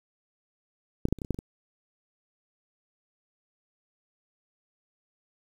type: clicks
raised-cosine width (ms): 3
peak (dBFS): -9 / -26 / -10 / -30 / -22 / -25 / -12 / -26 / -22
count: 9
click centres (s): 1.054 / 1.086 / 1.126 / 1.187 / 1.218 / 1.248 / 1.307 / 1.345 / 1.389
effects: 8-bit